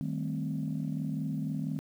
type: chord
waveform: sine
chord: A half-diminished seventh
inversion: second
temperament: equal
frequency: 155.56 / 196 / 220 / 261.6 Hz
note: Eb3 / G3 / A3 / C4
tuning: 0 / 0 / 0 / 0 cents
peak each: -33 / -38 / -37 / -36 dBFS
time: 0.01-1.79 s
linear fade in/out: 0 ms
effects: tanh soft clip ceiling -23 dBFS + 10-bit